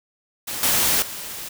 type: noise with level steps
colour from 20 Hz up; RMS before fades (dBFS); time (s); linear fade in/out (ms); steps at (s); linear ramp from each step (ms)
white; -29 / -19 / -33; 0.47-1.49; 10; 0.63 / 1.02; 2
effects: none